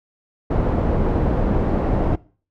pink low-pass noise, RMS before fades -19 dBFS, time 0.5-2.16 s, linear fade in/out 10 ms, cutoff 660 Hz, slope 12 dB/octave, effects noise-tail reverb RT60 0.4 s tail -21 dB re dry

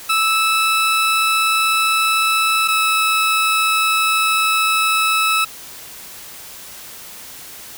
20% pulse tone pair in turn, 1311 / 1303.5 Hz, E6 / E6, -10 / -20 cents, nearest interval unison, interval 10 cents, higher first, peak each -9 dBFS, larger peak neither, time 0.09-2.68 / 2.68-5.45 s, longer second, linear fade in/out 10 ms, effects white hiss -36 dBFS RMS until 7.77 s

